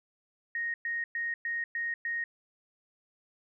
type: tone bursts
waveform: sine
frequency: 1864.7 Hz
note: A#6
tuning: in tune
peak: -30 dBFS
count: 6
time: 0.55-2.24 s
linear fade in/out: 2 ms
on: 190 ms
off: 110 ms
effects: none